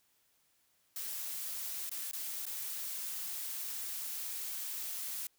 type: noise with dropouts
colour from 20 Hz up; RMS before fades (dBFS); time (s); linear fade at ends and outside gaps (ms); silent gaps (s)
blue; -40; 0.96-5.27; 2; 1.895-1.914 / 2.113-2.132 / 2.455-2.465
effects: white hiss -73 dBFS RMS until 5.38 s